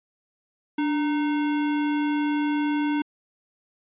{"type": "tone with sample-and-hold", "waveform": "sine", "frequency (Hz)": 293.7, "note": "D4", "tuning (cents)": 0, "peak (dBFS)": -21, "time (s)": [0.78, 3.02], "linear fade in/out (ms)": 5, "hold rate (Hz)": 1225, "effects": ["resampled to 8000 Hz"]}